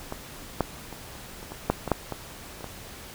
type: clicks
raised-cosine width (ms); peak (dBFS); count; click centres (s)
1; -17 / -8 / -24 / -28 / -28 / -21 / -6 / -16 / -6 / -17 / -28 / -21; 12; 0.124 / 0.607 / 0.927 / 1.153 / 1.429 / 1.52 / 1.7 / 1.877 / 1.917 / 2.123 / 2.608 / 2.643
effects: pink hiss -43 dBFS RMS until 3.14 s